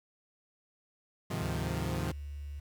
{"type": "chord", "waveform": "sawtooth", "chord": "F minor seventh", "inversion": "first", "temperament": "equal", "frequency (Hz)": [103.83, 130.81, 155.56, 174.61], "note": ["Ab2", "C3", "Eb3", "F3"], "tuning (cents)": [0, 0, 0, 0], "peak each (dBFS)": -34, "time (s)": [1.3, 2.12], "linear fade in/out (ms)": 10}
{"type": "tone", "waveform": "sine", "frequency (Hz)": 72.2, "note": "D2", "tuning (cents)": -29, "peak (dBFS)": -38, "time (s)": [1.41, 2.6], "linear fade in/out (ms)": 10}
{"effects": ["10-bit"]}